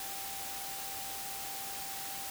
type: tone in noise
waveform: sine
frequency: 784 Hz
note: G5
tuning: in tune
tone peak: -46 dBFS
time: 0-2.3 s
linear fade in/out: 2 ms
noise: white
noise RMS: -41 dBFS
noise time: 0-2.3 s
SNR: -8 dB
effects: none